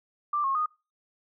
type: tone with pitch steps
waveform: sine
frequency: 1180 / 1084 / 1234 Hz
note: D6 / C#6 / D#6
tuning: +8 / -39 / -15 cents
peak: -24 dBFS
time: 0.33-0.66 s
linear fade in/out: 5 ms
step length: 110 ms
effects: noise-tail reverb RT60 0.3 s tail -25 dB re dry